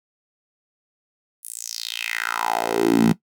10% pulse tone with high-pass filter sweep, 57.1 Hz, A#1, 35 cents flat, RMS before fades -22 dBFS, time 1.43-3.13 s, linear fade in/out 10 ms, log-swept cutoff 11000 to 180 Hz, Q 4.2, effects noise-tail reverb RT60 0.1 s tail -17 dB re dry

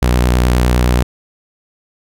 sawtooth tone with vibrato, 61.3 Hz, B1, 12 cents flat, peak -6 dBFS, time 0.02-1.03 s, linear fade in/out 5 ms, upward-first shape sine, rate 9.5 Hz, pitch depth 32 cents each way, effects none

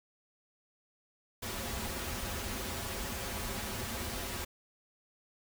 pink noise with comb filter, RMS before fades -38 dBFS, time 1.42-4.45 s, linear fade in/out 10 ms, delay 6.6 ms, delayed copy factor -0.65, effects none

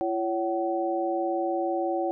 sine tone cluster, 339.5 / 561 / 757 Hz, F4 / C#5 / F#5, -49 / +21 / +39 cents, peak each -28 / -30 / -29 dBFS, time 0.01-2.11 s, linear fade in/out 0 ms, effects none

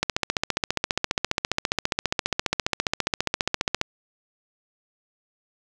click train, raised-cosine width 0.2 ms, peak -4 dBFS, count 57, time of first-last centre 0.03-3.814 s, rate 14.8 Hz, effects none

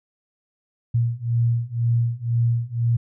sine beating tone pair, 116.6 / 118.6 Hz, A#2 / A#2, +1 / +30 cents, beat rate 2 Hz, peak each -22 / -21 dBFS, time 0.94-2.97 s, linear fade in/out 10 ms, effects none

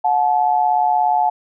sine tone pair together, 727.1 / 864 Hz, F#5 / A5, -30 / -32 cents, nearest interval minor third, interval 298 cents, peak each -16 dBFS, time 0.04-1.3 s, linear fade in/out 10 ms, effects none

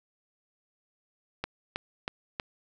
click train, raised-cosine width 0.3 ms, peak -15 dBFS, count 4, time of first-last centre 1.44-2.398 s, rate 3.13 Hz, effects none

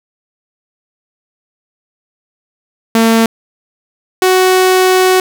sawtooth tone pair in turn, 226.3 / 371.7 Hz, A3 / F#4, +49 / +8 cents, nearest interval major sixth, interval 859 cents, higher second, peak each -3 dBFS, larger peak neither, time 2.95-3.26 / 4.22-5.2 s, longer second, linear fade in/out 2 ms, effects none

